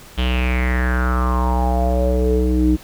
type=tone with low-pass filter sweep; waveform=square; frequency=62.5 Hz; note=B1; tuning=21 cents sharp; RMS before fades=-17 dBFS; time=0.17-2.77 s; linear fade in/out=20 ms; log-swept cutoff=3200 to 290 Hz; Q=6.8; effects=pink hiss -42 dBFS RMS until 2.83 s